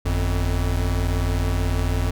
square tone pair together, 49.59 / 88 Hz, G1 / F2, +21 / +14 cents, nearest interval minor seventh, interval 993 cents, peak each -23 dBFS, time 0.05-2.11 s, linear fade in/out 10 ms, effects none

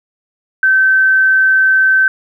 sine tone, 1542 Hz, G6, 29 cents flat, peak -7 dBFS, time 0.63-2.08 s, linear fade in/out 2 ms, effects 8-bit

